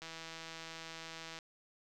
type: click train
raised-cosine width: 0.2 ms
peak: -29 dBFS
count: 224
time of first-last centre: 0.02-1.388 s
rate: 163 Hz
effects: none